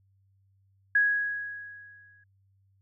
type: tone with exponential decay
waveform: sine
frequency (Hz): 1661.2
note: G#6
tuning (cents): 0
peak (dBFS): -18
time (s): 0.95-2.24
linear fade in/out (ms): 5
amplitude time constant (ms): 280
effects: added 97 Hz sine -63 dBFS peak until 2.81 s